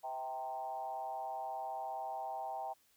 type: tone with frequency modulation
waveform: sine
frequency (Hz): 784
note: G5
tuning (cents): 0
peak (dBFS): -38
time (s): 0.03-2.74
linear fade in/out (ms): 20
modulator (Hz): 135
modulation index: 0.99
effects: white hiss -71 dBFS RMS until 2.96 s